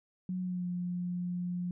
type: tone with pitch glide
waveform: sine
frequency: 183.4 to 177.67 Hz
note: F#3 to F3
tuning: -15 to +30 cents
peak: -32 dBFS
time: 0.29-1.71 s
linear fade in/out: 2 ms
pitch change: -55 cents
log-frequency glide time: 0.4-0.67 s
effects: none